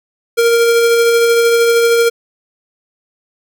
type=tone with tremolo; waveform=square; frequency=466.2 Hz; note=A#4; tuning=in tune; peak=-8 dBFS; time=0.37-2.1 s; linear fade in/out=20 ms; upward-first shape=sine; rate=13 Hz; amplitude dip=25%; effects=none